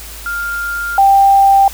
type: tone pair in turn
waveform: sine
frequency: 1400 / 787.7 Hz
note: F6 / G5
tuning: +4 / +8 cents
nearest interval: minor seventh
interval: 996 cents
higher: first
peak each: -17 / -5 dBFS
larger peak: second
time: 0.26-0.98 / 0.98-1.68 s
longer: first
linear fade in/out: 2 ms
effects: added 54 Hz sine -32 dBFS peak until 1.73 s + white hiss -32 dBFS RMS until 1.73 s